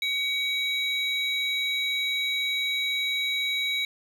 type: tone pair together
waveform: triangle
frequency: 2262 / 3858 Hz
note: C#7 / B7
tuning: +34 / -41 cents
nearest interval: major sixth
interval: 925 cents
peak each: -26 dBFS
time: 0.02-3.85 s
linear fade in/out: 2 ms
effects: none